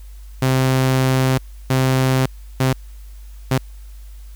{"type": "tone bursts at uneven times", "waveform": "sawtooth", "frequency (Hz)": 130.81, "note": "C3", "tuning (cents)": 0, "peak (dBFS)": -10, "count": 4, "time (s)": [[0.42, 1.38], [1.7, 2.26], [2.6, 2.73], [3.51, 3.58]], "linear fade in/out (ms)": 5, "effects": ["added 50 Hz sine -34 dBFS peak until 4.35 s", "white hiss -53 dBFS RMS until 4.35 s"]}